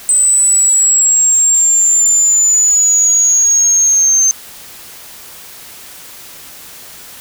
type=exponential sweep; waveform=sine; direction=down; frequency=8100 to 6272 Hz; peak=-7 dBFS; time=0.09-4.31 s; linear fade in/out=0 ms; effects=white hiss -34 dBFS RMS until 7.2 s